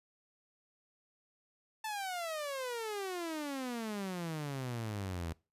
sawtooth exponential sweep, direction down, 887 to 79.7 Hz, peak -33 dBFS, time 1.84-5.33 s, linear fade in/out 5 ms, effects noise-tail reverb RT60 0.3 s tail -23 dB re dry + resampled to 32000 Hz

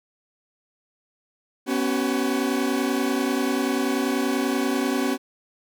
40% pulse chord, B suspended second, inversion none, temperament equal with one note detuned, 246.9 / 277.2 / 379.7 Hz, B3 / C#4 / F#4, 0 / 0 / +45 cents, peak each -25 / -24 / -27 dBFS, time 1.66-5.18 s, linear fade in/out 50 ms, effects none

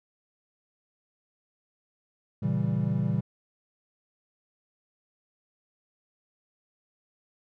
triangle chord, A# diminished seventh, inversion none, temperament equal, 116.54 / 138.59 / 164.81 / 196 Hz, A#2 / C#3 / E3 / G3, 0 / 0 / 0 / 0 cents, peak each -28 dBFS, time 2.42-3.21 s, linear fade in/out 10 ms, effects none

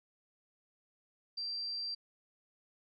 sine tone, 4709 Hz, D8, 4 cents sharp, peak -36 dBFS, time 1.37-1.95 s, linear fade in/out 10 ms, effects none

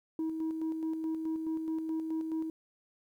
sine tone with tremolo, 320 Hz, D#4, 49 cents sharp, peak -28 dBFS, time 0.19-2.5 s, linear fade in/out 2 ms, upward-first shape square, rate 4.7 Hz, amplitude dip 45%, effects tanh soft clip ceiling -29 dBFS + 11-bit

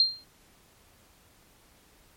sine tone with exponential decay, 4186 Hz, C8, in tune, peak -15 dBFS, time 0-0.24 s, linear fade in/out 1 ms, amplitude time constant 51 ms, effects pink hiss -60 dBFS RMS until 2.16 s + MP3 64 kbps

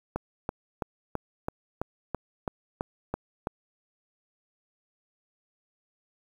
click train, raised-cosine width 1 ms, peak -15 dBFS, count 11, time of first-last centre 0.16-3.471 s, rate 3.02 Hz, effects 8-bit

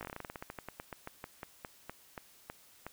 slowing click train, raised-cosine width 0.5 ms, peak -26 dBFS, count 25, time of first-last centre 0.01-2.866 s, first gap 18 ms, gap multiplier 1.14, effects white hiss -61 dBFS RMS until 2.92 s

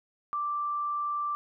sine tone, 1174.7 Hz, D6, in tune, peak -28 dBFS, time 0.33-1.35 s, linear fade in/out 0 ms, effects none

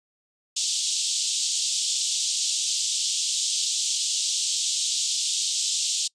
white band-pass noise, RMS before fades -26 dBFS, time 0.56-6.08 s, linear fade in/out 10 ms, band 3100 to 8200 Hz, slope 48 dB/octave, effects noise-tail reverb RT60 0.1 s tail -25 dB re dry + resampled to 22050 Hz

